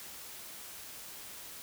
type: silence
effects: white hiss -47 dBFS RMS until 1.62 s